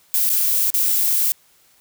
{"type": "noise with dropouts", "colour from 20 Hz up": "violet", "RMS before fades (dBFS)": -18, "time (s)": [0.14, 1.32], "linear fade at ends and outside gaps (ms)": 0, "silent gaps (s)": [[0.293, 0.3], [0.703, 0.74]], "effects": ["white hiss -56 dBFS RMS until 1.8 s"]}